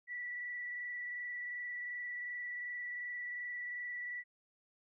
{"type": "tone with frequency modulation", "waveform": "sine", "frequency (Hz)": 1955, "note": "B6", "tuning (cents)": -18, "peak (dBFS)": -39, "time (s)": [0.07, 4.24], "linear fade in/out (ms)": 50, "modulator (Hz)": 22.7, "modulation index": 1, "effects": []}